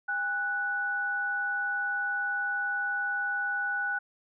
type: tone pair together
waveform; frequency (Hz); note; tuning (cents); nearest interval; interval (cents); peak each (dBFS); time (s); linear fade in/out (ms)
sine; 808.8 / 1480; G#5 / F#6; -46 / 0; minor seventh; 1046; -36 / -28; 0.08-3.99; 10
effects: none